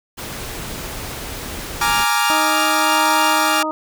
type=noise; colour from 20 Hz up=pink; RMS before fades=-29 dBFS; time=0.17-2.05 s; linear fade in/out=20 ms
type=chord; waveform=sawtooth; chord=Bb dominant seventh; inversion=third; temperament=equal; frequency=830.6 / 932.3 / 1174.7 / 1396.9 Hz; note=Ab5 / Bb5 / D6 / F6; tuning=0 / 0 / 0 / 0 cents; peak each=-17 dBFS; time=1.81-3.63 s; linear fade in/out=5 ms
type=harmonic tone; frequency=311.1 Hz; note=D#4; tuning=in tune; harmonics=1 / 2 / 3 / 4; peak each=-25 / -25 / -25 / -25 dBFS; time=2.3-3.71 s; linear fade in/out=0 ms
effects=none